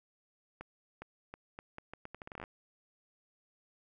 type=accelerating click train; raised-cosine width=0.5 ms; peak=-29 dBFS; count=17; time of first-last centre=0.61-2.439 s; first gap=410 ms; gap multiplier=0.78; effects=none